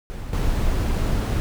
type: noise with level steps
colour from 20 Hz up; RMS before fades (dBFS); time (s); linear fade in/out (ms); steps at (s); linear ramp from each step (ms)
brown; -31 / -21; 0.1-1.4; 0; 0.33; 2
effects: none